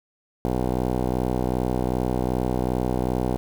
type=tone with low-pass filter; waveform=10% pulse; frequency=62.6 Hz; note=B1; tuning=24 cents sharp; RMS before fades=-24 dBFS; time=0.45-3.37 s; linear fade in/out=0 ms; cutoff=650 Hz; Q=5.3; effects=7-bit